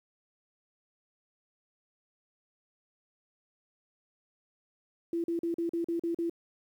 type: tone bursts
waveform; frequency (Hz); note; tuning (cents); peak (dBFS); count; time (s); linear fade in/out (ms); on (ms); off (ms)
sine; 337.3; E4; +40; -28; 8; 5.13-6.297; 2; 110; 41
effects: 10-bit